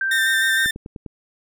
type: tone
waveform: sine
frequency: 1568 Hz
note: G6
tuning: in tune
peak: -19 dBFS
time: 0.01-0.66 s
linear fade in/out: 2 ms
type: tone with vibrato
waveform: 30% pulse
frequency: 1810 Hz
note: A6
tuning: 48 cents sharp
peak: -16 dBFS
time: 0.11-0.71 s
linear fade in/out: 5 ms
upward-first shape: square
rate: 6.5 Hz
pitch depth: 18 cents each way
type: click train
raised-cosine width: 3 ms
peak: -21 dBFS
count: 5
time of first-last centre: 0.66-1.062 s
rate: 9.94 Hz
effects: none